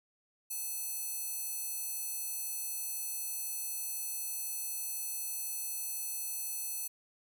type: tone with high-pass filter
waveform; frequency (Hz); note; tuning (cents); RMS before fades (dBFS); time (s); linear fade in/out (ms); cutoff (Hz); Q
square; 866; A5; -28; -38; 0.5-6.88; 10; 9800; 1
effects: none